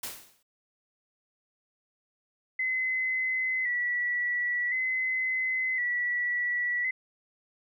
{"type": "noise with exponential decay", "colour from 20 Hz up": "white", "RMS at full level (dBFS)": -33, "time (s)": [0.03, 0.43], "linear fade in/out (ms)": 5, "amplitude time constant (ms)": 86}
{"type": "tone with vibrato", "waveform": "sine", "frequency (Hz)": 1993, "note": "B6", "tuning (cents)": 15, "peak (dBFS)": -26, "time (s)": [2.59, 6.91], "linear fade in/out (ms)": 5, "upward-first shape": "square", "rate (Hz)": 0.47, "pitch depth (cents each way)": 40}
{"effects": []}